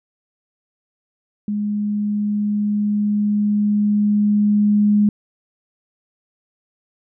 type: tone with level ramp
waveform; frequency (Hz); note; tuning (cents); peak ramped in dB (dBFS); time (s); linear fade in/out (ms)
sine; 207.7; G#3; 0; -19 to -11; 1.48-5.09; 2
effects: none